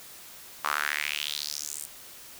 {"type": "tone with high-pass filter sweep", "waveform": "sawtooth", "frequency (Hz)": 73.9, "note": "D2", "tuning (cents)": 11, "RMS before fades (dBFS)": -32, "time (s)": [0.64, 1.86], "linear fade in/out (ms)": 10, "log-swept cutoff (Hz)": [1100, 9200], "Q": 3.8, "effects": ["white hiss -47 dBFS RMS until 2.39 s"]}